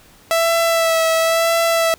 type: tone with vibrato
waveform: sawtooth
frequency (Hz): 659.3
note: E5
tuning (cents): 0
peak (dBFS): -10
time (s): 0.31-1.94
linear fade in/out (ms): 0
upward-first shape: sine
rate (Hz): 0.97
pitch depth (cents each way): 24
effects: pink hiss -48 dBFS RMS until 1.98 s